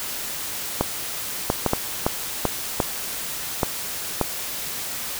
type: clicks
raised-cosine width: 1 ms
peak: -4 dBFS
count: 9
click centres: 0.81 / 1.501 / 1.663 / 1.734 / 2.065 / 2.453 / 2.802 / 3.632 / 4.213 s
effects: white hiss -30 dBFS RMS until 5.19 s